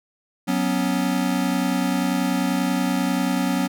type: chord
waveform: square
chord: F# suspended fourth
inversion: none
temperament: equal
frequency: 185 / 246.9 / 277.2 Hz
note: F#3 / B3 / C#4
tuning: 0 / 0 / 0 cents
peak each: -25 dBFS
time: 0.47-3.68 s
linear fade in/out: 20 ms
effects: none